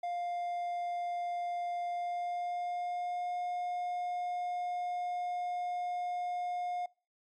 triangle tone with pitch glide, 702 to 713.4 Hz, F5 to F5, +9 to +37 cents, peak -31 dBFS, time 0.03-6.86 s, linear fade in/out 5 ms, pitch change +28 cents, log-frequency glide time 1.89-3.36 s, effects noise-tail reverb RT60 0.4 s tail -26 dB re dry + MP3 48 kbps

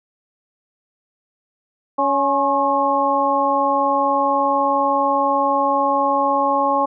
harmonic tone with a mistuned harmonic, 279.7 Hz, C#4, 16 cents sharp, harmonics 1 / 2 / 3 / 4, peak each -25 / -21 / -19 / -19 dBFS, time 1.98-6.86 s, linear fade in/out 10 ms, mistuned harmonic 4, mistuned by -56 cents, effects none

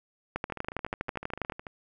two click trains, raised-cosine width 0.5 ms, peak -15 / -24 dBFS, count 15 / 17, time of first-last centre 0.36-1.498 / 0.5-1.668 s, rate 12.3 / 13.7 Hz, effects none

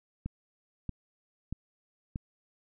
click train, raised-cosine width 5 ms, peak -22 dBFS, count 4, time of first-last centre 0.26-2.159 s, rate 1.58 Hz, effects none

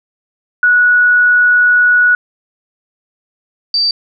sine tone pair in turn, 1466 / 4646 Hz, F#6 / D8, -16 / -20 cents, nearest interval octave + minor sixth, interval 1996 cents, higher second, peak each -6 / -10 dBFS, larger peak first, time 0.63-2.15 / 3.74-3.91 s, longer first, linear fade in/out 2 ms, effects none

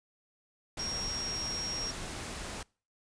sine tone in noise, 5588 Hz, F8, in tune, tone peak -34 dBFS, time 0.79-1.91 s, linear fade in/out 5 ms, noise pink, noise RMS -40 dBFS, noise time 0.77-2.63 s, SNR +3 dB, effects noise-tail reverb RT60 0.4 s tail -26 dB re dry + resampled to 22050 Hz

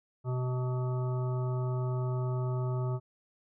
harmonic tone, 126.5 Hz, B2, 42 cents sharp, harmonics 1 / 3 / 5 / 7 / 9 / 10, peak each -29 / -39 / -43 / -46 / -48 / -49 dBFS, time 0.24-3 s, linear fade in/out 50 ms, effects none

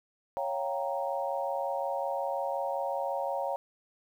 sine chord, G half-diminished seventh, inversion second, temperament equal, 554.4 / 698.5 / 784 / 932.3 Hz, Db5 / F5 / G5 / Bb5, 0 / 0 / 0 / 0 cents, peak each -33 / -36 / -36 / -36 dBFS, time 0.37-3.56 s, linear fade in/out 0 ms, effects 10-bit

